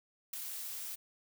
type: noise with ADSR envelope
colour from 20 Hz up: blue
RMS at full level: -36 dBFS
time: 0.33-0.96 s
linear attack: 7 ms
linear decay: 3 ms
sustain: -6 dB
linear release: 16 ms
effects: none